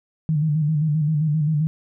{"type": "tone with vibrato", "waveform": "sine", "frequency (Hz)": 152.9, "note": "D#3", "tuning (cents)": -30, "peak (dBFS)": -17, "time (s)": [0.29, 1.67], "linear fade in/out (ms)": 0, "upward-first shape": "square", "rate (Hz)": 7.6, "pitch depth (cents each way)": 60, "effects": []}